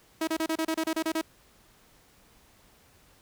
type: tone bursts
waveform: sawtooth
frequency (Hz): 321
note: E4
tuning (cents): -46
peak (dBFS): -22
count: 11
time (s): 0.21-1.214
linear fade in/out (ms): 5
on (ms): 64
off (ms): 30
effects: pink hiss -60 dBFS RMS until 3.21 s